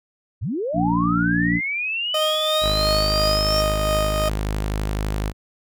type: linear sweep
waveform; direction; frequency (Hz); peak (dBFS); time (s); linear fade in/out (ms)
sine; up; 69.3 to 5510; -22; 0.41-3.62; 20
type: harmonic tone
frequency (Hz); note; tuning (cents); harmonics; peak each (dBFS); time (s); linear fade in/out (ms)
58.27; A#1; 0; 1 / 2 / 3 / 4 / 5; -33 / -29 / -21 / -27 / -22; 0.73-1.61; 50
type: tone with tremolo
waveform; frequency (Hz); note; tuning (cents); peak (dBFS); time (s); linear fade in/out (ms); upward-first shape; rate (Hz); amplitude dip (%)
30% pulse; 620; D#5; -6; -16; 2.14-4.29; 5; triangle; 2.9; 40
type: tone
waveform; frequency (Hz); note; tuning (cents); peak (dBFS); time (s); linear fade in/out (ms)
sawtooth; 51.91; G#1; 0; -18; 2.61-5.33; 50
effects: none